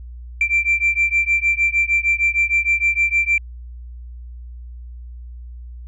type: beating tone pair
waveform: sine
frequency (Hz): 2349 / 2355.5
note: D7 / D7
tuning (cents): 0 / +5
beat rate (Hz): 6.5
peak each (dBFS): -17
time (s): 0.41-3.38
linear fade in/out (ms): 2
effects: tanh soft clip ceiling -9 dBFS + added 60 Hz sine -32 dBFS peak until 5.87 s